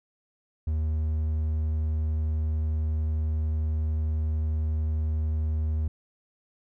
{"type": "tone", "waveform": "triangle", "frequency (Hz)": 77.78, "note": "D#2", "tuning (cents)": 0, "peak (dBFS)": -22, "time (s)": [0.67, 5.88], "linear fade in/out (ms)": 5, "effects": []}